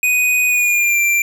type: tone with pitch glide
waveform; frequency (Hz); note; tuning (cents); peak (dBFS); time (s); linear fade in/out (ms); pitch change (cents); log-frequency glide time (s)
square; 2489 to 2362; D#7 to D7; 0 to +9; -13; 0.03-1.22; 2; -91; 0.47-1
effects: 9-bit